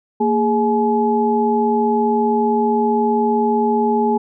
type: tone cluster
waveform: sine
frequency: 230.1 / 414.8 / 849 Hz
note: A#3 / G#4 / G#5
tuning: -22 / -2 / +38 cents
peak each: -18 dBFS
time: 0.2-4.18 s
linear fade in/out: 10 ms
effects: none